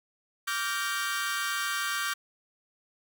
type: chord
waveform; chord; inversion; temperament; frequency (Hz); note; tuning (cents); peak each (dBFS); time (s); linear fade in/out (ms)
sawtooth; G minor seventh; second; equal with one note detuned; 1159.2 / 1396.9 / 1568 / 1864.7; D6 / F6 / G6 / Bb6; -23 / 0 / 0 / 0; -30 / -32 / -29 / -34; 0.47-2.14; 10
effects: none